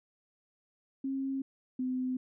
sine tone pair in turn, 269.4 / 255.5 Hz, C#4 / C4, -49 / -41 cents, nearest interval minor second, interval 92 cents, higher first, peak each -31 / -30 dBFS, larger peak second, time 1.04-1.42 / 1.79-2.17 s, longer neither, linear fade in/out 5 ms, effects none

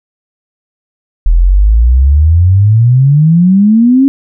sine exponential sweep, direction up, 39.22 to 278.7 Hz, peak -3 dBFS, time 1.26-4.08 s, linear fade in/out 0 ms, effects none

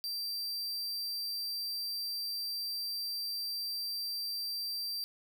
45% pulse tone, 4699 Hz, D8, in tune, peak -34 dBFS, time 0.04-5.04 s, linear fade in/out 0 ms, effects none

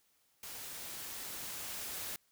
white noise with level ramp, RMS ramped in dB -46 to -41 dBFS, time 0.43-2.16 s, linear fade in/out 2 ms, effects white hiss -73 dBFS RMS until 2.31 s

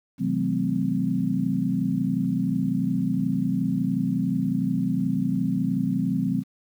sine tone cluster, 126.5 / 159.2 / 184.8 / 215.9 / 258.7 Hz, B2 / D#3 / F#3 / A3 / C4, +42 / +40 / -2 / -33 / -19 cents, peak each -32 / -30 / -26 / -29 / -26 dBFS, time 0.18-6.44 s, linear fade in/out 50 ms, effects 9-bit

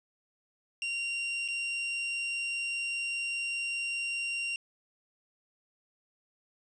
40% pulse tone with dropouts, 2765 Hz, F7, 18 cents flat, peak -30 dBFS, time 0.82-4.56 s, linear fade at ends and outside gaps 1 ms, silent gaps 1.479-1.485 s, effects resampled to 22050 Hz + 10-bit

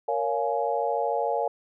sine chord, Bb minor seventh, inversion none, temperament just, 466.2 / 559.4 / 699.2 / 839.1 Hz, Bb4 / Db5 / F5 / Ab5, 0 / +16 / +2 / +18 cents, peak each -29 dBFS, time 0.08-1.48 s, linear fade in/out 5 ms, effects none

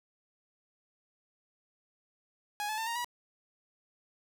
sawtooth tone with pitch steps, 830.6 / 862.9 / 896.4 / 931.2 / 967.4 Hz, G#5 / A5 / A5 / A#5 / B5, 0 / -34 / +32 / -2 / -36 cents, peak -29 dBFS, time 2.6-3.045 s, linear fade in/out 0 ms, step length 89 ms, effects none

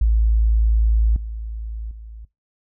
sine tone with level steps, 55 Hz, A1, in tune, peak -13 / -26 / -34 dBFS, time 0.01-2.25 s, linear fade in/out 5 ms, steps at 1.16 / 1.91 s, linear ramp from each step 2 ms, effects noise-tail reverb RT60 0.2 s tail -21 dB re dry

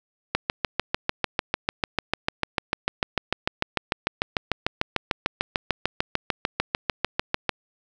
click train, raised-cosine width 0.3 ms, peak -5 dBFS, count 49, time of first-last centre 0.35-7.493 s, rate 6.72 Hz, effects none

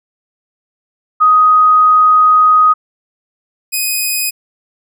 sine / 5% pulse tone pair in turn, 1251 / 2502 Hz, D#6 / D#7, +9 / +9 cents, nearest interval octave, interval 1200 cents, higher second, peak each -5 dBFS, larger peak neither, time 1.2-2.74 / 3.72-4.31 s, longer first, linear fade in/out 20 ms, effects none

